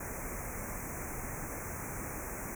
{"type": "band-stop noise", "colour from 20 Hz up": "pink", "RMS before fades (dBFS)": -40, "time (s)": [0, 2.55], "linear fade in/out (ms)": 5, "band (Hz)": [2400, 5900], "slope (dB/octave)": 96, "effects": []}